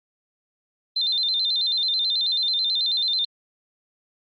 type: tone with vibrato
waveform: sine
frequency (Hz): 3845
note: B7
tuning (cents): -47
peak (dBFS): -20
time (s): 0.96-3.25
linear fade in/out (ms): 5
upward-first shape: square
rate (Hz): 9.2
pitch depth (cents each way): 110
effects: Opus 48 kbps